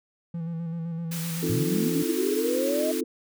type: tone with vibrato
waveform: triangle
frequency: 166.4 Hz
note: E3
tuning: 17 cents sharp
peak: -27 dBFS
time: 0.34-2.03 s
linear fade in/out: 5 ms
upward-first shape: square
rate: 7.8 Hz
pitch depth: 30 cents each way
type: high-pass noise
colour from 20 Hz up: white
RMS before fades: -36 dBFS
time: 1.11-3.01 s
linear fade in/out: 10 ms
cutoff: 1000 Hz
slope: 24 dB/octave
type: chord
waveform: sine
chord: F dominant seventh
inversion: second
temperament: equal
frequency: 261.6 / 311.1 / 349.2 / 440 Hz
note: C4 / Eb4 / F4 / A4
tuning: 0 / 0 / 0 / 0 cents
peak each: -31 dBFS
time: 1.42-3.04 s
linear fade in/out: 10 ms
type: linear sweep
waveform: sine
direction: up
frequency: 98 to 641 Hz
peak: -25 dBFS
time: 1.49-2.92 s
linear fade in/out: 10 ms
effects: none